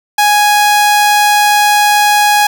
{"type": "tone", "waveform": "sawtooth", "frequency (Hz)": 830.6, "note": "G#5", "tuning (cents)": 0, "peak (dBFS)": -3, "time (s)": [0.18, 2.47], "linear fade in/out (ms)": 5, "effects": ["7-bit"]}